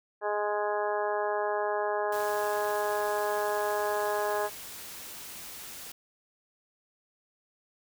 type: harmonic tone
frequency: 208.1 Hz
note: G#3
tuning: 4 cents sharp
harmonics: 2 / 3 / 4 / 5 / 6 / 7 / 8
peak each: -32 / -32 / -33 / -36 / -41 / -45 / -38 dBFS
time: 0.21-4.5 s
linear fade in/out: 50 ms
type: noise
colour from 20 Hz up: white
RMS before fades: -43 dBFS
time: 2.12-5.92 s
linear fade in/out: 5 ms
effects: none